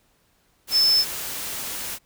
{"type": "tone in noise", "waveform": "sine", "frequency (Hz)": 5260, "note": "E8", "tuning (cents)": -5, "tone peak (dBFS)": -15, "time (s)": [0.71, 1.05], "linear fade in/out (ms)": 50, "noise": "white", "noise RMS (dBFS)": -31, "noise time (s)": [0.67, 1.99], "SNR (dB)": 13, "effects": ["pink hiss -64 dBFS RMS until 2.05 s"]}